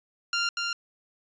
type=tone with echo; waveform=15% pulse; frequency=1392 Hz; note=F6; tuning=6 cents flat; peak=-18 dBFS; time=0.33-0.49 s; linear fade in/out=2 ms; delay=240 ms; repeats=1; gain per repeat=-3 dB; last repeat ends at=0.73 s; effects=resampled to 16000 Hz